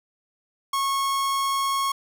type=tone; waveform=45% pulse; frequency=1095 Hz; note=C#6; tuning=22 cents flat; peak=-22 dBFS; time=0.73-1.92 s; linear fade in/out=5 ms; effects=none